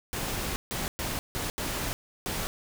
pink noise bursts at uneven times, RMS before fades -32 dBFS, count 6, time 0.13-0.56 / 0.71-0.88 / 0.99-1.19 / 1.35-1.5 / 1.58-1.93 / 2.26-2.47 s, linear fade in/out 0 ms, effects none

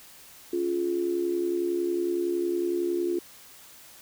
sine tone with amplitude modulation, 349.2 Hz, F4, in tune, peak -21 dBFS, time 0.53-3.19 s, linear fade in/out 5 ms, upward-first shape sine, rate 70.9 Hz, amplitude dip 70%, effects white hiss -50 dBFS RMS until 4.01 s

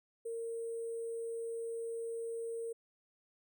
sine tone with sample-and-hold, 460 Hz, A#4, 23 cents flat, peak -37 dBFS, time 0.25-2.73 s, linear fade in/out 10 ms, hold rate 8820 Hz, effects none

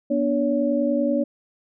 sine tone cluster, 243.4 / 293.6 / 565 Hz, B3 / D4 / C#5, -25 / 0 / +33 cents, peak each -23 dBFS, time 0.1-1.24 s, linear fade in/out 10 ms, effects none

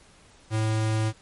square tone, 109.6 Hz, A2, 6 cents flat, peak -23 dBFS, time 0.5-1.13 s, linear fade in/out 50 ms, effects pink hiss -55 dBFS RMS until 1.21 s + MP3 48 kbps

